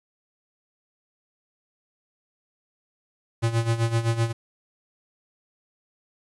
square tone with tremolo, 115.2 Hz, A#2, 20 cents flat, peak -19 dBFS, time 3.42-4.33 s, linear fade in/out 20 ms, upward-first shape sine, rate 7.8 Hz, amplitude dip 75%, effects resampled to 24000 Hz + 9-bit

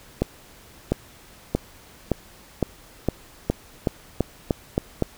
accelerating click train, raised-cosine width 2 ms, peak -6 dBFS, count 12, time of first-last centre 0.22-5.023 s, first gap 700 ms, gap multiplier 0.9, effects pink hiss -49 dBFS RMS until 5.17 s

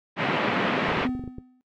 pink band-pass noise, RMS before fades -25 dBFS, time 0.16-1.08 s, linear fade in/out 50 ms, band 160 to 2900 Hz, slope 24 dB/octave
clicks, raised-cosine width 3 ms, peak -23 dBFS, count 10, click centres 0.886 / 0.92 / 0.972 / 1.016 / 1.092 / 1.151 / 1.195 / 1.239 / 1.277 / 1.384 s
triangle tone with exponential decay, 253.1 Hz, B3, 43 cents sharp, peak -19 dBFS, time 1.05-1.61 s, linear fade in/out 0 ms, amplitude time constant 120 ms
effects noise-tail reverb RT60 0.1 s tail -17 dB re dry

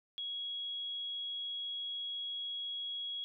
sine tone, 3322 Hz, G#7, in tune, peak -37 dBFS, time 0.18-3.24 s, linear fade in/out 0 ms, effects none

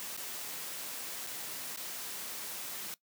white noise with dropouts, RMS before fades -41 dBFS, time 0-2.94 s, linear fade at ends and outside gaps 0 ms, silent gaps 0.166-0.175 / 1.266-1.271 / 1.761-1.773 s, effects noise-tail reverb RT60 0.1 s tail -19 dB re dry + high-pass 150 Hz 12 dB/octave

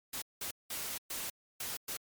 white noise bursts at uneven times, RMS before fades -39 dBFS, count 6, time 0.13-0.22 / 0.41-0.51 / 0.7-0.98 / 1.1-1.3 / 1.6-1.77 / 1.88-1.97 s, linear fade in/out 5 ms, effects MP3 96 kbps

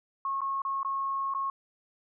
sine tone with dropouts, 1090 Hz, C#6, 29 cents flat, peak -28 dBFS, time 0.25-1.5 s, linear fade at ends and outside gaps 2 ms, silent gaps 0.407-0.416 / 0.619-0.65 / 0.831-0.848 / 1.339-1.348 s, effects none

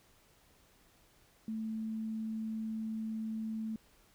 sine tone, 220.5 Hz, A3, 4 cents sharp, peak -35 dBFS, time 1.48-3.76 s, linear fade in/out 2 ms, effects pink hiss -66 dBFS RMS until 4.14 s

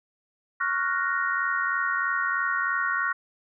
sine chord, Gb major seventh, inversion second, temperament equal, 1108.7 / 1396.9 / 1480 / 1864.7 Hz, Db6 / F6 / Gb6 / Bb6, 0 / 0 / 0 / 0 cents, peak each -29 dBFS, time 0.6-3.13 s, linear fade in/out 10 ms, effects none

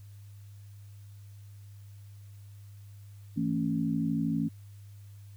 sine chord, A major, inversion second, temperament equal with one note detuned, 164.81 / 224.4 / 277.2 Hz, E3 / A3 / C#4, 0 / +34 / 0 cents, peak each -31 dBFS, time 3.36-4.49 s, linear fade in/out 20 ms, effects added 101 Hz sine -46 dBFS peak until 5.36 s + white hiss -65 dBFS RMS until 5.36 s

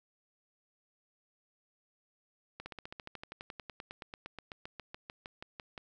slowing click train, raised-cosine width 0.3 ms, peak -27 dBFS, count 30, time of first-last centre 2.6-5.778 s, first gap 60 ms, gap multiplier 1.04, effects none

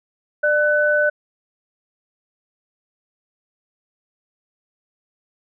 sine tone pair together, 595.6 / 1500 Hz, D5 / F#6, +24 / +23 cents, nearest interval octave + major third, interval 1599 cents, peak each -17 dBFS, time 0.43-1.1 s, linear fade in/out 10 ms, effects none

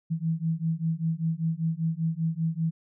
sine beating tone pair, 160.4 / 165.5 Hz, E3 / E3, -47 / +7 cents, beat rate 5.1 Hz, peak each -28 dBFS, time 0.1-2.71 s, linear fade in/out 20 ms, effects none

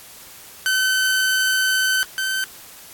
sawtooth tone pair in turn, 1526 / 1539.3 Hz, G6 / G6, -47 / -32 cents, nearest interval unison, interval 15 cents, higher second, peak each -13 / -17 dBFS, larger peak first, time 0.66-2.03 / 2.18-2.44 s, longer first, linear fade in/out 0 ms, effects white hiss -42 dBFS RMS until 2.93 s + AAC 64 kbps

